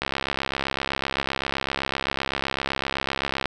click train, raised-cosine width 0.3 ms, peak -8 dBFS, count 234, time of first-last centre 0.02-3.457 s, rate 67.8 Hz, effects none

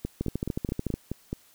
two click trains, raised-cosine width 3 ms, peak -17 / -15 dBFS, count 7 / 11, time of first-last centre 0.05-1.329 / 0.21-0.94 s, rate 4.69 / 13.7 Hz, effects white hiss -59 dBFS RMS until 1.54 s

